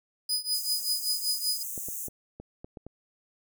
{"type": "tone with tremolo", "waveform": "sawtooth", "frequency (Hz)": 4978, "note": "D#8", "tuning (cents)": 0, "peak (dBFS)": -21, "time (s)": [0.29, 1.63], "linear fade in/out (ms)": 5, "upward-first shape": "triangle", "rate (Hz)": 5.2, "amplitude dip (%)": 95}
{"type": "high-pass noise", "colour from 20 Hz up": "white", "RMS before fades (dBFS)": -36, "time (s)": [0.53, 2.09], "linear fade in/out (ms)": 20, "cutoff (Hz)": 6100, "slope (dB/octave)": 96}
{"type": "clicks", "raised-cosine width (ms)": 2, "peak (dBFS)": -28, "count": 7, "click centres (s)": [1.778, 1.886, 2.083, 2.4, 2.645, 2.772, 2.866]}
{"effects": []}